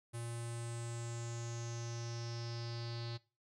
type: tone with low-pass filter sweep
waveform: square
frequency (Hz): 117.4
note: A#2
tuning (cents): +13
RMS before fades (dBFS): -43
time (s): 0.13-3.18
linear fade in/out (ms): 20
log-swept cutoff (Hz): 9800 to 4300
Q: 7
effects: noise-tail reverb RT60 0.3 s tail -19 dB re dry